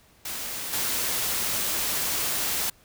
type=noise with level steps; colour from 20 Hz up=white; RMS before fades=-33 / -27 dBFS; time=0.25-2.7 s; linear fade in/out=5 ms; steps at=0.73 s; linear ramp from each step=2 ms; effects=pink hiss -58 dBFS RMS until 2.84 s